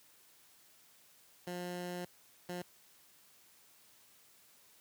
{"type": "tone bursts at uneven times", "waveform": "15% pulse", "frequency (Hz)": 177.7, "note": "F3", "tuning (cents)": 30, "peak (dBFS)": -33, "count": 2, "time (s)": [[1.47, 2.05], [2.49, 2.62]], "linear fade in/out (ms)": 2, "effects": ["white hiss -64 dBFS RMS until 4.8 s", "high-pass 80 Hz 12 dB/octave"]}